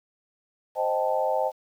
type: chord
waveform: sine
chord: A half-diminished seventh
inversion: first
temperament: equal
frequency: 523.3 / 622.3 / 784 / 880 Hz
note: C5 / Eb5 / G5 / A5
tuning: 0 / 0 / 0 / 0 cents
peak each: -27 / -27 / -29 / -29 dBFS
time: 0.75-1.52 s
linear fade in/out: 50 ms
effects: 9-bit